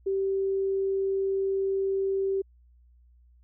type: tone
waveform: sine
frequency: 388.3 Hz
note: G4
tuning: 16 cents flat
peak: -24 dBFS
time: 0.06-2.42 s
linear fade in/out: 10 ms
effects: added 60 Hz sine -55 dBFS peak until 3.43 s